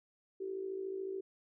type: tone with amplitude modulation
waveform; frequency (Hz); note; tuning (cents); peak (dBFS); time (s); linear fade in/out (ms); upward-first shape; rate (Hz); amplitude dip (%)
sine; 383.5; G4; -38; -34; 0.4-1.21; 10; sine; 53.9; 65
effects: none